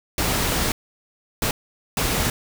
pink noise bursts at uneven times, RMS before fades -22 dBFS, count 3, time 0.18-0.72 / 1.42-1.51 / 1.97-2.3 s, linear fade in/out 2 ms, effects none

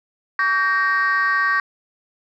sine chord, G diminished, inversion second, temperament equal with one note detuned, 1136 / 1568 / 1864.7 Hz, Db6 / G6 / Bb6, +42 / 0 / 0 cents, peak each -19 dBFS, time 0.39-1.6 s, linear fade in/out 2 ms, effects tanh soft clip ceiling -11 dBFS

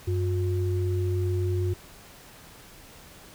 sine tone pair together, 94.62 / 358.8 Hz, F#2 / F4, +39 / +47 cents, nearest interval octave + major seventh, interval 2308 cents, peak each -24 / -30 dBFS, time 0.07-1.74 s, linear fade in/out 10 ms, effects pink hiss -49 dBFS RMS until 3.34 s

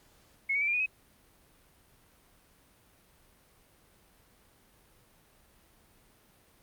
sine tone with pitch steps, 2184 / 2252 / 2322 / 2394 / 2469 / 2545 Hz, C#7 / C#7 / D7 / D7 / D#7 / D#7, -26 / +27 / -20 / +33 / -14 / +39 cents, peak -26 dBFS, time 0.49-0.862 s, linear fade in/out 10 ms, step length 62 ms, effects pink hiss -63 dBFS RMS until 6.62 s + Opus 48 kbps

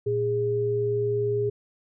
sine tone pair together, 116.1 / 411.2 Hz, A#2 / G#4, -7 / -17 cents, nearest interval octave + minor seventh, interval 2190 cents, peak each -29 / -23 dBFS, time 0.06-1.5 s, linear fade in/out 10 ms, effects none

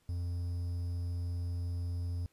triangle tone with quantisation, 87.31 Hz, F2, in tune, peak -31 dBFS, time 0.09-2.26 s, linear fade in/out 0 ms, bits 10, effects pink hiss -72 dBFS RMS until 2.32 s + resampled to 32000 Hz

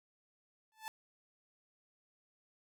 sawtooth tone with exponential growth, 875 Hz, A5, 10 cents flat, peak -34 dBFS, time 0.72-0.88 s, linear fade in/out 0 ms, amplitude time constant 33 ms, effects none

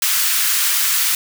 white high-pass noise, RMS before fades -17 dBFS, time 0.02-1.15 s, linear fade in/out 2 ms, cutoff 1200 Hz, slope 24 dB/octave, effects none

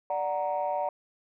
sine chord, D augmented, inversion none, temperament equal, 587.3 / 740 / 932.3 Hz, D5 / F#5 / A#5, 0 / 0 / 0 cents, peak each -30 / -30 / -31 dBFS, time 0.1-0.89 s, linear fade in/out 2 ms, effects tanh soft clip ceiling -20 dBFS

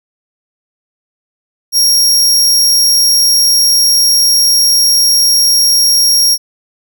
sawtooth tone, 5588 Hz, F8, in tune, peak -4 dBFS, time 1.72-6.38 s, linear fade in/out 50 ms, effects none

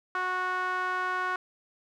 sawtooth tone with band-pass filter, 367.5 Hz, F#4, 12 cents flat, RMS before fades -30 dBFS, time 0.15-1.36 s, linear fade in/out 2 ms, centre 1300 Hz, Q 5, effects none

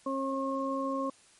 harmonic tone, 270.1 Hz, C#4, 45 cents flat, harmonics 1 / 2 / 4, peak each -33 / -34 / -34 dBFS, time 0.06-1.1 s, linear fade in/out 5 ms, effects white hiss -60 dBFS RMS until 1.39 s + MP3 48 kbps

